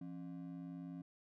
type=ring-modulated tone; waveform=triangle; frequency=221.1 Hz; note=A3; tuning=9 cents sharp; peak=-40 dBFS; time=0.01-1.02 s; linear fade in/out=5 ms; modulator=50.3 Hz; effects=none